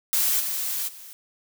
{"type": "noise with level steps", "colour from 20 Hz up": "blue", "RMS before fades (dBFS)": [-22, -28, -43], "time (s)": [0.13, 1.13], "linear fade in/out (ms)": 0, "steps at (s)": [0.39, 0.87], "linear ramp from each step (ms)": 20, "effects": []}